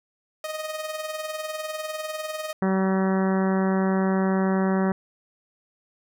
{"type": "tone with tremolo", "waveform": "sawtooth", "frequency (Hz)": 622.3, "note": "D#5", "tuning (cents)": 0, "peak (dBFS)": -23, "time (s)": [0.44, 2.53], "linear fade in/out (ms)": 2, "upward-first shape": "triangle", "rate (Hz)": 20, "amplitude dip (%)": 65}
{"type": "harmonic tone", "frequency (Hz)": 190.5, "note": "G3", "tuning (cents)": -49, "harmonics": [1, 2, 3, 4, 5, 6, 7, 8, 9, 10], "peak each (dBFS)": [-21, -27, -31, -33, -35, -37, -38, -39, -40, -41], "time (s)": [2.62, 4.92], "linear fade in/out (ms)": 2}
{"effects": []}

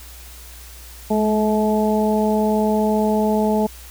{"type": "harmonic tone with a mistuned harmonic", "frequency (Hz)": 215.1, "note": "A3", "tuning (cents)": -39, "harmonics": [1, 2, 3, 4], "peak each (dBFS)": [-18, -21, -23, -24], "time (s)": [1.1, 3.67], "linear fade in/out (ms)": 10, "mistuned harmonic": 1, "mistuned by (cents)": -21, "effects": ["added 60 Hz sine -39 dBFS peak until 3.9 s", "white hiss -42 dBFS RMS until 3.9 s"]}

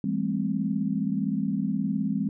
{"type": "chord", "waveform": "sine", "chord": "A minor seventh", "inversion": "second", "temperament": "equal with one note detuned", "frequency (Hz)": [164.81, 200.7, 220, 261.6], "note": ["E3", "G3", "A3", "C4"], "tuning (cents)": [0, 41, 0, 0], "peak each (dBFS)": [-32, -27, -32, -30], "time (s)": [0.04, 2.29], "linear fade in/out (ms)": 2, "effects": []}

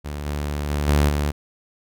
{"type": "tone with level steps", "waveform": "sawtooth", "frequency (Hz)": 73.2, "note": "D2", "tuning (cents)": -5, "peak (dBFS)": [-24, -20, -17, -11, -16], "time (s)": [0.04, 1.32], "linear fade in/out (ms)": 20, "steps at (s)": [0.25, 0.69, 0.87, 1.08], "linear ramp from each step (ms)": 20, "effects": []}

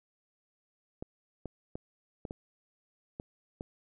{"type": "clicks", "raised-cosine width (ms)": 2, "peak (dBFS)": -25, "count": 7, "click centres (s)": [1.025, 1.457, 1.755, 2.252, 2.309, 3.199, 3.609], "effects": []}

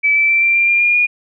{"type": "tone with pitch steps", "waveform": "sine", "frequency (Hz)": [2303, 2322, 2341, 2360, 2379, 2398, 2417, 2437], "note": ["D7", "D7", "D7", "D7", "D7", "D7", "D7", "D#7"], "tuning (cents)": [-34, -20, -6, 8, 22, 36, 49, -37], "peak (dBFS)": -10, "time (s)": [0.03, 1.07], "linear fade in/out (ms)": 20, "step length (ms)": 130, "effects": []}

